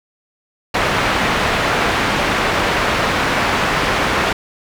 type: low-pass noise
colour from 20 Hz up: white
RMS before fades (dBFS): -17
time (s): 0.74-4.33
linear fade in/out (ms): 5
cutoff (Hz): 1900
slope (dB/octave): 12
effects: none